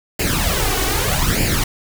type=noise with flanger; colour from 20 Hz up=pink; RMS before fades=-18 dBFS; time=0.19-1.64 s; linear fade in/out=5 ms; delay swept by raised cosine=0.41 to 2.71 ms; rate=0.81 Hz; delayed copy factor=+0.7; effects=none